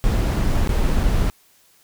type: noise with dropouts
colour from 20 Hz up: brown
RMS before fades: -18 dBFS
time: 0.04-1.3 s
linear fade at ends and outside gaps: 0 ms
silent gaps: 0.674-0.692 / 1.033-1.037 s
effects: white hiss -56 dBFS RMS until 1.83 s